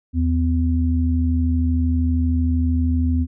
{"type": "tone pair together", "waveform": "sine", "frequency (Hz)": [79.9, 252.6], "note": ["D#2", "B3"], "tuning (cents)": [47, 39], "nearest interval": "octave + minor sixth", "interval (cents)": 1992, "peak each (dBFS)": [-17, -21], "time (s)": [0.13, 3.27], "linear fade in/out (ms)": 50, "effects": []}